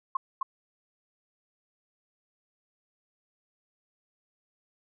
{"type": "tone with echo", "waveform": "sine", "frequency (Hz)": 1068, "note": "C6", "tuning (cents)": 35, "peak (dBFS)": -24, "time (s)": [0.15, 0.17], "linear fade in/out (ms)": 5, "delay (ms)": 260, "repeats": 1, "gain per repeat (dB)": -2, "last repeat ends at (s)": 0.43, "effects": []}